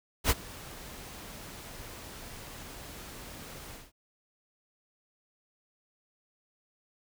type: noise with ADSR envelope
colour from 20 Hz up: pink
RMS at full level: -23 dBFS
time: 0.24-3.92 s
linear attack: 62 ms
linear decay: 33 ms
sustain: -22 dB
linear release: 200 ms
effects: none

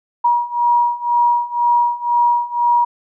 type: beating tone pair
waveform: sine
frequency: 955 / 957 Hz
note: A#5 / A#5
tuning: +42 / +45 cents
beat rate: 2 Hz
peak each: -17 / -15 dBFS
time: 0.24-2.85 s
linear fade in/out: 10 ms
effects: none

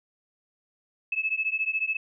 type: beating tone pair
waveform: sine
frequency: 2593 / 2607 Hz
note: E7 / E7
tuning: -29 / -20 cents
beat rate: 14 Hz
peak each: -28 dBFS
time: 1.12-1.97 s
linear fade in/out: 5 ms
effects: none

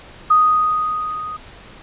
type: tone with level ramp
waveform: sine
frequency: 1244.5 Hz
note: D#6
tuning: in tune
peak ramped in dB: -8 to -26 dBFS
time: 0.3-1.37 s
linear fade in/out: 10 ms
effects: pink hiss -41 dBFS RMS until 1.82 s + resampled to 8000 Hz

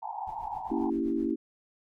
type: band-pass noise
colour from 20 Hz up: pink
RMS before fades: -37 dBFS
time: 0.02-0.9 s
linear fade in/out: 5 ms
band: 760 to 930 Hz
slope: 96 dB/octave
type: noise with tremolo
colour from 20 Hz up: brown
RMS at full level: -47 dBFS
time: 0.27-1.31 s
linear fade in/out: 2 ms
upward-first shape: triangle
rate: 7.7 Hz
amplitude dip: 90%
type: chord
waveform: sine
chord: A# diminished seventh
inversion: none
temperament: equal with one note detuned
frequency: 233.1 / 280.6 / 329.6 / 392 Hz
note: A#3 / C#4 / E4 / G4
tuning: 0 / +21 / 0 / 0 cents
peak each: -33 / -31 / -30 / -36 dBFS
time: 0.7-1.36 s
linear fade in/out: 20 ms
effects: none

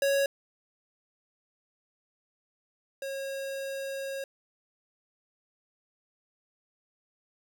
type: tone pair in turn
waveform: square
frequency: 554.4 / 544.2 Hz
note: C#5 / C#5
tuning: 0 / -32 cents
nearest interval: unison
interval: 32 cents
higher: first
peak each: -24 / -34 dBFS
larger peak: first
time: 0.02-0.26 / 3.02-4.24 s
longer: second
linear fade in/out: 2 ms
effects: none

